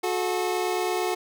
25% pulse tone pair together, 363.6 / 432.5 Hz, F#4 / A4, -30 / -30 cents, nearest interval minor third, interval 300 cents, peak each -22 / -25 dBFS, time 0.03-1.15 s, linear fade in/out 10 ms, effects none

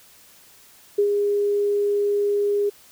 sine tone with ADSR envelope, 408.5 Hz, G#4, 29 cents flat, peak -14 dBFS, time 0.98-2.7 s, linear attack 9 ms, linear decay 81 ms, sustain -4 dB, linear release 13 ms, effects white hiss -51 dBFS RMS until 2.91 s

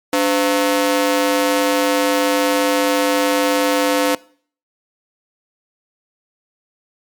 sawtooth ring-modulated tone, 401 Hz, G4, 39 cents sharp, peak -7 dBFS, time 0.13-4.15 s, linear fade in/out 2 ms, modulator 110 Hz, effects noise-tail reverb RT60 0.5 s tail -22 dB re dry + MP3 96 kbps

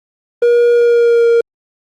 triangle tone with pitch glide, 476.8 to 466.7 Hz, A#4 to A#4, +39 to +2 cents, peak -5 dBFS, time 0.42-1.41 s, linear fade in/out 5 ms, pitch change -37 cents, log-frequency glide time 0.72-1.27 s, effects Opus 24 kbps

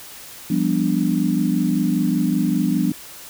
sine chord, G dominant seventh, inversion third, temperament equal with one note detuned, 174.61 / 199.77 / 246.9 / 293.7 Hz, F3 / G3 / B3 / D4, 0 / +33 / 0 / 0 cents, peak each -22 dBFS, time 0.5-2.92 s, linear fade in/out 5 ms, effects white hiss -39 dBFS RMS until 3.29 s

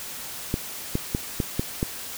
clicks, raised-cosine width 3 ms, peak -10 dBFS, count 6, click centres 0.541 / 0.954 / 1.149 / 1.402 / 1.595 / 1.829 s, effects white hiss -36 dBFS RMS until 2.17 s

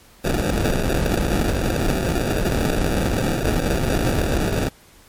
pink noise with sample-and-hold, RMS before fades -20 dBFS, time 0.24-4.69 s, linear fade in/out 10 ms, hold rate 1050 Hz, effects pink hiss -50 dBFS RMS until 5.08 s + MP3 64 kbps

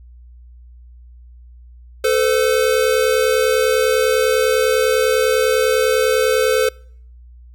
square tone pair together, 440 / 510 Hz, A4 / C5, 0 / -44 cents, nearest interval minor third, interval 256 cents, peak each -17 dBFS, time 2.04-6.69 s, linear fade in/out 5 ms, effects noise-tail reverb RT60 0.6 s tail -26 dB re dry + added 60 Hz sine -39 dBFS peak until 7.54 s

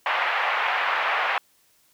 pink band-pass noise, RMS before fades -24 dBFS, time 0.06-1.38 s, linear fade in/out 2 ms, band 750 to 2600 Hz, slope 24 dB/octave, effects white hiss -62 dBFS RMS until 1.93 s

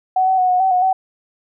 sine tone with pitch steps, 749 / 757 / 736 / 729 / 762 / 728 / 758 Hz, F#5 / F#5 / F#5 / F#5 / G5 / F#5 / F#5, +21 / +39 / -9 / -26 / -49 / -28 / +42 cents, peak -12 dBFS, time 0.16-0.93 s, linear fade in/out 5 ms, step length 110 ms, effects none

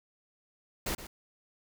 pink noise with echo, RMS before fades -33 dBFS, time 0.86-0.95 s, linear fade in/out 5 ms, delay 120 ms, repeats 1, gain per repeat -12 dB, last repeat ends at 1.07 s, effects none

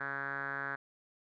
5% pulse tone with low-pass filter, 138.59 Hz, C#3, in tune, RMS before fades -38 dBFS, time 0-0.76 s, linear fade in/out 10 ms, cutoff 1600 Hz, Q 8, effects none

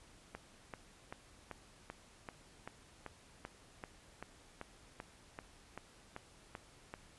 click train, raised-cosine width 0.5 ms, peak -29 dBFS, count 18, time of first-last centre 0.35-6.939 s, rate 2.58 Hz, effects pink hiss -62 dBFS RMS until 7.18 s + resampled to 24000 Hz

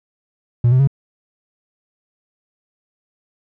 triangle tone with pitch steps, 120 / 128.61 / 137.84 Hz, B2 / C3 / C#3, -49 / -29 / -9 cents, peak -7 dBFS, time 0.64-0.874 s, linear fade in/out 5 ms, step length 78 ms, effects tanh soft clip ceiling -4 dBFS

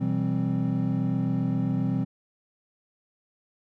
triangle tone cluster, 124.8 / 166 / 193.5 / 261.9 Hz, B2 / E3 / G3 / C4, +19 / +12 / -22 / +2 cents, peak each -27 dBFS, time 0-2.05 s, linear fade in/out 20 ms, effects none

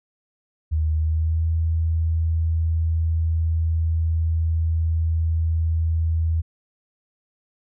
sine tone with pitch glide, 78.1 to 81.37 Hz, D#2 to E2, +7 to -22 cents, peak -18 dBFS, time 0.71-6.42 s, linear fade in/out 20 ms, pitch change +71 cents, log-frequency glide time 0.94-1.46 s, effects none

